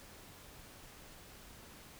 silence, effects pink hiss -55 dBFS RMS until 1.99 s

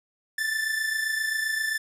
45% pulse tone pair together, 1757 / 1784.6 Hz, A6 / A6, -3 / +24 cents, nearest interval unison, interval 27 cents, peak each -26 / -32 dBFS, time 0.38-1.78 s, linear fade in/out 5 ms, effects resampled to 32000 Hz

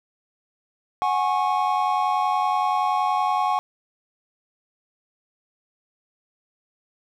triangle chord, F# suspended second, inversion none, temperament equal with one note detuned, 740 / 830.6 / 1094.7 Hz, F#5 / G#5 / C#6, 0 / 0 / -22 cents, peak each -22 dBFS, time 1.02-3.59 s, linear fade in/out 0 ms, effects none

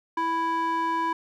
square tone with band-pass filter, 330 Hz, E4, 2 cents sharp, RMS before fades -26 dBFS, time 0.17-1.13 s, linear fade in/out 5 ms, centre 1100 Hz, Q 2.9, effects none

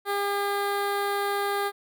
15% pulse tone with notch filter, 403.3 Hz, G4, 49 cents sharp, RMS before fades -27 dBFS, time 0.05-1.72 s, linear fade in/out 50 ms, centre 6400 Hz, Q 1.2, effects none

